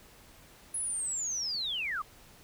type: linear sweep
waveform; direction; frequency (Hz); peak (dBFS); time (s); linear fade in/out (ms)
sine; down; 10548 to 1111; -31; 0.74-2.02; 5
effects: pink hiss -56 dBFS RMS until 2.43 s